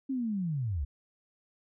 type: linear sweep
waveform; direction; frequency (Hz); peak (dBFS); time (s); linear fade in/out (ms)
sine; down; 275 to 61.74; -29; 0.09-0.85; 10
effects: none